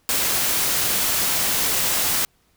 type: noise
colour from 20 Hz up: white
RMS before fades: -21 dBFS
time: 0.09-2.25 s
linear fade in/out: 0 ms
effects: pink hiss -63 dBFS RMS until 2.56 s